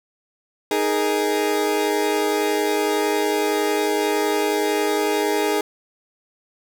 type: chord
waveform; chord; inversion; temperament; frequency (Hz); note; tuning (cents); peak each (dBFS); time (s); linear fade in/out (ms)
30% pulse; D# suspended fourth; none; equal; 311.1 / 415.3 / 466.2; D#4 / G#4 / A#4; 0 / 0 / 0; -22 / -18 / -24; 0.71-5.61; 2
effects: none